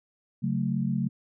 sine chord, F# minor, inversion second, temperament just, 138.75 / 185 / 222 Hz, C#3 / F#3 / A3, +2 / 0 / +16 cents, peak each -29 dBFS, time 0.42-1.09 s, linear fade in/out 20 ms, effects none

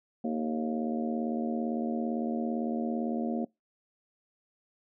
harmonic tone with a mistuned harmonic, 77.78 Hz, D#2, in tune, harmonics 3 / 4 / 5 / 6 / 7 / 8 / 9, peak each -30 / -38 / -39 / -47 / -39 / -44 / -40 dBFS, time 0.24-3.45 s, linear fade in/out 5 ms, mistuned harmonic 6, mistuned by -77 cents, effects noise-tail reverb RT60 0.2 s tail -25 dB re dry

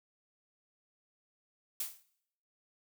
blue noise with exponential decay, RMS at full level -32 dBFS, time 1.8-2.03 s, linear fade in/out 5 ms, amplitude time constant 50 ms, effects noise-tail reverb RT60 0.7 s tail -19 dB re dry

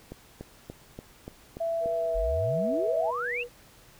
click train, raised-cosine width 2 ms, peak -25 dBFS, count 7, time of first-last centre 0.12-1.859 s, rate 3.45 Hz
sine tone with pitch glide, 665 to 652.1 Hz, E5 to E5, +15 to -19 cents, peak -26 dBFS, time 1.6-3.11 s, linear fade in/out 10 ms, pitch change -34 cents, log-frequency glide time 1.93-2.26 s
sine tone with vibrato, 484.4 Hz, B4, 34 cents flat, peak -34 dBFS, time 1.8-3.49 s, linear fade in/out 50 ms, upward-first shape sine, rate 8.4 Hz, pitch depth 9 cents each way
sine exponential sweep, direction up, 39.39 to 2882 Hz, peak -29 dBFS, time 2.14-3.44 s, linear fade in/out 20 ms
effects pink hiss -55 dBFS RMS until 3.99 s

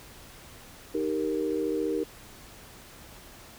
sine chord, Eb major, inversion none, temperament equal, 311.1 / 392 / 466.2 Hz, Eb4 / G4 / Bb4, 0 / 0 / 0 cents, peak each -30 / -31 / -30 dBFS, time 0.94-2.04 s, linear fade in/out 10 ms, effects pink hiss -49 dBFS RMS until 3.58 s

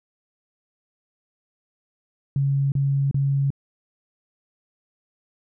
sine tone bursts, 138.59 Hz, C#3, in tune, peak -18 dBFS, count 3, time 2.36-3.504 s, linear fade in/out 2 ms, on 360 ms, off 32 ms, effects none

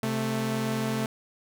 sawtooth tone pair together, 130.99 / 220.3 Hz, C3 / A3, +2 / +2 cents, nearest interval major sixth, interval 900 cents, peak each -27 / -24 dBFS, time 0.03-1.06 s, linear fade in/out 2 ms, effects none

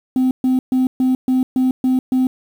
sine tone bursts, 257.4 Hz, C4, 28 cents flat, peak -10 dBFS, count 8, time 0.16-2.27 s, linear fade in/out 2 ms, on 150 ms, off 130 ms, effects tanh soft clip ceiling -11 dBFS + 7-bit

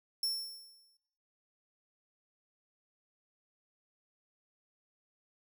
sawtooth tone with exponential decay, 5400 Hz, E8, 41 cents sharp, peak -27 dBFS, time 0.23-0.97 s, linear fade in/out 2 ms, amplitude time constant 160 ms, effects noise-tail reverb RT60 0.8 s tail -17 dB re dry

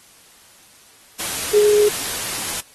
sine tone in noise, 416.9 Hz, G#4, 7 cents sharp, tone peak -11 dBFS, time 1.53-1.89 s, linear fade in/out 10 ms, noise white, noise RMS -25 dBFS, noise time 1.19-2.61 s, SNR +11 dB, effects white hiss -49 dBFS RMS until 2.74 s + AAC 32 kbps

